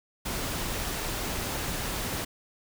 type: noise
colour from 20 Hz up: pink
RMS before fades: -32 dBFS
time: 0.25-2.25 s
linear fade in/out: 10 ms
effects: none